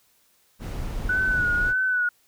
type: noise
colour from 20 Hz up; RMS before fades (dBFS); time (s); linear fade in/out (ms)
brown; -30; 0.59-1.74; 50
type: tone with vibrato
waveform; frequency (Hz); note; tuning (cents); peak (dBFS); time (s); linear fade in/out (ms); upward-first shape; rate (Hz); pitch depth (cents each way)
sine; 1480; F#6; 0; -20; 1.09-2.09; 5; sine; 1.7; 48
effects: white hiss -63 dBFS RMS until 2.27 s